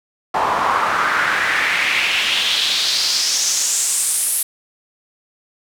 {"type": "noise with band-pass filter sweep", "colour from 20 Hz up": "pink", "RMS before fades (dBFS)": -18, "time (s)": [0.34, 4.43], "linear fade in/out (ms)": 5, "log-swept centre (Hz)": [870, 11000], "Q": 3.2, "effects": []}